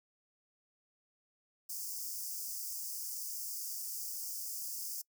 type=high-pass noise; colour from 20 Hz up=white; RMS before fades=-41 dBFS; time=1.69-5.02 s; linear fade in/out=10 ms; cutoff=4800 Hz; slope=96 dB/octave; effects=noise-tail reverb RT60 0.1 s tail -24 dB re dry